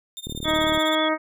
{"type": "tone with tremolo", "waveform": "sawtooth", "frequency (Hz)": 3621, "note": "A7", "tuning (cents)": 49, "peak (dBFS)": -28, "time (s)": [0.17, 0.95], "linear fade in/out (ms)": 0, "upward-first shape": "sine", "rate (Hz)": 16, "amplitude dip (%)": 95}
{"type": "click train", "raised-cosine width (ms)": 3, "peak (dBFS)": -20, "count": 20, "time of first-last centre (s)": [0.27, 0.775], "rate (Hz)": 37.6}
{"type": "tone with vibrato", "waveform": "sine", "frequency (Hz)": 3391, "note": "G#7", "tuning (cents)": 35, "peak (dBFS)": -26, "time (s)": [0.44, 1.09], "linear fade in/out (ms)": 10, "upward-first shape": "square", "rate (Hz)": 9.1, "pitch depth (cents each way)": 22}
{"type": "harmonic tone", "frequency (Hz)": 313, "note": "D#4", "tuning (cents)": 10, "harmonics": [1, 2, 3, 4, 5, 6, 7], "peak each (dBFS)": [-25, -24, -29, -27, -33, -31, -31], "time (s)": [0.44, 1.18], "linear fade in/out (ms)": 50}
{"effects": []}